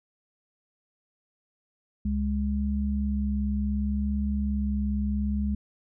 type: tone pair together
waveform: sine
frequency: 69 / 206.3 Hz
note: C#2 / G#3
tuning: -7 / -11 cents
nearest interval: octave + perfect fifth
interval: 1896 cents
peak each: -27 dBFS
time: 2.05-5.55 s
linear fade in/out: 5 ms
effects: none

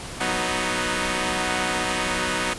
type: chord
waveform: 5% pulse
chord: B major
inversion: second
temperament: equal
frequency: 185 / 246.9 / 311.1 Hz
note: F#3 / B3 / D#4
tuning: 0 / 0 / 0 cents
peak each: -16 dBFS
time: 0.2-2.54 s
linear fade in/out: 10 ms
effects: pink hiss -35 dBFS RMS until 2.58 s + resampled to 24000 Hz

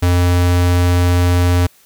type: tone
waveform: square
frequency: 88.5 Hz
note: F2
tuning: 23 cents sharp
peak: -11 dBFS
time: 0.02-1.67 s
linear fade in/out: 10 ms
effects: white hiss -50 dBFS RMS until 1.85 s

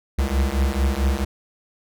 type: beating tone pair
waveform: square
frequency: 65.41 / 69.91 Hz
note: C2 / C#2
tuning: 0 / +15 cents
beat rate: 4.5 Hz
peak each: -22 dBFS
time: 0.18-1.25 s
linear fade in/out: 10 ms
effects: none

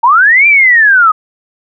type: linear two-way sweep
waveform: sine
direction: up then down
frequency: 880 to 2390 to 1230 Hz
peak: -3 dBFS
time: 0.03-1.12 s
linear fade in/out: 10 ms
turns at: 0.47 s
effects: none

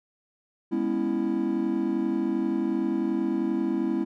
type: chord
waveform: triangle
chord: C# minor seventh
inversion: second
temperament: equal with one note detuned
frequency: 204.2 / 246.9 / 277.2 / 329.6 Hz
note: G#3 / B3 / C#4 / E4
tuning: -29 / 0 / 0 / 0 cents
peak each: -29 / -28 / -29 / -25 dBFS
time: 0.71-4.05 s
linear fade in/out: 20 ms
effects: none

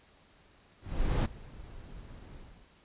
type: noise with ADSR envelope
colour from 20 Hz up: brown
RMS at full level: -25 dBFS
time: 0.81-2.7 s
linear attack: 440 ms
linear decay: 15 ms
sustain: -22 dB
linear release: 350 ms
effects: pink hiss -62 dBFS RMS until 2.84 s + resampled to 8000 Hz

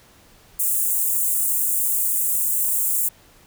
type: high-pass noise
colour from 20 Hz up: white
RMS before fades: -21 dBFS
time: 0.59-3.09 s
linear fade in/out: 10 ms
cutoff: 7500 Hz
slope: 48 dB/octave
effects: pink hiss -52 dBFS RMS until 3.46 s

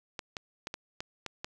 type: clicks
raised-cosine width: 0.2 ms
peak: -19 dBFS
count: 7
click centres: 0.192 / 0.368 / 0.671 / 0.741 / 1.005 / 1.263 / 1.445 s
effects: none

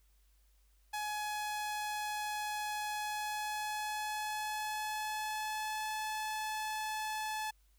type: tone with pitch glide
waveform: sawtooth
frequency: 843 to 862.2 Hz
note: G#5 to A5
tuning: +26 to -35 cents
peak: -32 dBFS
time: 0.93-7.51 s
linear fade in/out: 10 ms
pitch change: +39 cents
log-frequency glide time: 2.91-5.94 s
effects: added 50 Hz sine -65 dBFS peak until 7.78 s + white hiss -75 dBFS RMS until 7.78 s

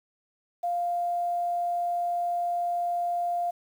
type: tone with quantisation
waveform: sine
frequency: 698.5 Hz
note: F5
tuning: in tune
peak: -25 dBFS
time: 0.63-3.51 s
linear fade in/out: 10 ms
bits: 9
effects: none

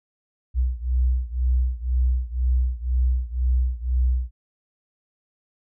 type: beating tone pair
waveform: sine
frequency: 61.74 / 63.74 Hz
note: B1 / C2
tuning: 0 / -45 cents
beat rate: 2 Hz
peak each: -21 / -23 dBFS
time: 0.54-4.31 s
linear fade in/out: 50 ms
effects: none

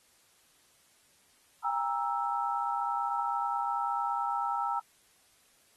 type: chord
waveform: sine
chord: E diminished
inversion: first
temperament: equal with one note detuned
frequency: 803.2 / 932.3 / 1318.5 Hz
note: G5 / Bb5 / E6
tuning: +42 / 0 / 0 cents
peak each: -33 dBFS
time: 1.64-4.8 s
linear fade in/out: 10 ms
effects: white hiss -65 dBFS RMS until 5.76 s + AAC 32 kbps

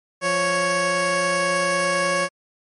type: tone pair together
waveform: 15% pulse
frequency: 174.61 / 554 Hz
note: F3 / C#5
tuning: 0 / -1 cents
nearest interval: octave + minor sixth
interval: 1999 cents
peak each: -22 / -13 dBFS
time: 0.21-2.29 s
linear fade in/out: 50 ms
effects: MP3 48 kbps

